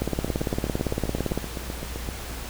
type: two click trains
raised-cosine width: 2 ms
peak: -11 / -18 dBFS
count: 25 / 15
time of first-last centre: 0.02-1.376 / 0.28-2.089 s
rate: 17.7 / 7.74 Hz
effects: added 60 Hz sine -35 dBFS peak until 2.49 s + pink hiss -37 dBFS RMS until 2.49 s